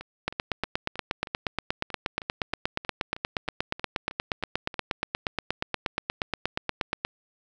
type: two click trains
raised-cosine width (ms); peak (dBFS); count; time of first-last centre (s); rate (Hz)
0.3; -10 / -22; 58 / 16; 0.28-7.05 / 0.01-4.742; 8.42 / 3.17
effects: none